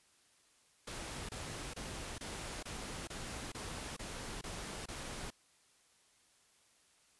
pink noise bursts, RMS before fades -44 dBFS, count 10, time 0.87-5.304 s, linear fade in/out 5 ms, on 420 ms, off 26 ms, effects white hiss -69 dBFS RMS until 7.19 s + resampled to 24000 Hz

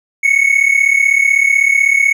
triangle tone pair together, 2190 / 2226 Hz, C#7 / C#7, -22 / +7 cents, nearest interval unison, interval 29 cents, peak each -10 dBFS, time 0.23-2.13 s, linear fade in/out 10 ms, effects none

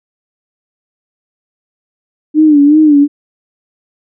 sine tone with vibrato, 298 Hz, D4, 25 cents sharp, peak -3 dBFS, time 2.34-3.08 s, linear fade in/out 50 ms, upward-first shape sine, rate 2.7 Hz, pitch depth 83 cents each way, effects none

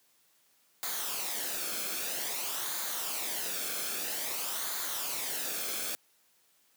white noise with flanger, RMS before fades -35 dBFS, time 0.83-5.95 s, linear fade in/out 0 ms, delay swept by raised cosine 0.36 to 1.06 ms, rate 0.51 Hz, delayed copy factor -0.55, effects white hiss -68 dBFS RMS until 6.76 s + high-pass 150 Hz 12 dB/octave

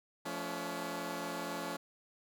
10% pulse chord, F augmented, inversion none, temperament equal with one note detuned, 174.61 / 220 / 282.8 Hz, F3 / A3 / C#4, 0 / 0 / +35 cents, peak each -34 / -36 / -32 dBFS, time 0.25-1.77 s, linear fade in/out 10 ms, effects none

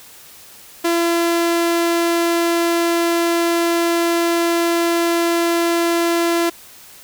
sawtooth tone, 339.1 Hz, E4, 49 cents sharp, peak -11 dBFS, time 0.84-6.5 s, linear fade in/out 10 ms, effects white hiss -42 dBFS RMS until 7.03 s

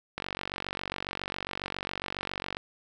click train, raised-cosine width 0.3 ms, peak -16 dBFS, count 114, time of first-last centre 0.18-2.569 s, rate 47.3 Hz, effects none

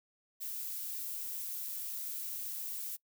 violet noise, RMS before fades -40 dBFS, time 0.4-2.97 s, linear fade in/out 20 ms, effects noise-tail reverb RT60 0.1 s tail -23 dB re dry

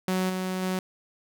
sawtooth tone with level steps, 185.8 Hz, F#3, 7 cents sharp, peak -20 / -24 / -22 dBFS, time 0.08-0.79 s, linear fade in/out 2 ms, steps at 0.29 / 0.62 s, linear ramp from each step 10 ms, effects none

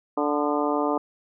harmonic tone with a mistuned harmonic, 146.83 Hz, D3, in tune, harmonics 2 / 3 / 4 / 5 / 6 / 7 / 8, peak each -26 / -28 / -29 / -30 / -31 / -31 / -32 dBFS, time 0.17-0.98 s, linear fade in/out 5 ms, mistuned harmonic 8, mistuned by +51 cents, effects none

